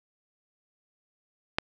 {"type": "click", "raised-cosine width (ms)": 0.3, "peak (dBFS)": -8, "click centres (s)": 1.585, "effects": []}